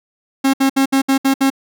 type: tone bursts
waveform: 45% pulse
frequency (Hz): 270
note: C#4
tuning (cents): -45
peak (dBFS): -11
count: 7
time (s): 0.44-1.502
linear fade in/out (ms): 10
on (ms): 96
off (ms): 65
effects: none